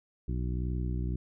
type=harmonic tone; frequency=61.74 Hz; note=B1; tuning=in tune; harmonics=1 / 2 / 3 / 4 / 5 / 6; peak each=-31 / -35 / -39 / -46 / -43 / -47 dBFS; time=0.28-1.16 s; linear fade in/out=5 ms; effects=none